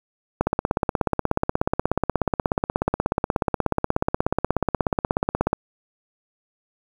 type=click train; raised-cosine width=1 ms; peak=-5 dBFS; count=86; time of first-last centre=0.41-5.53 s; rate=16.6 Hz; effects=7-bit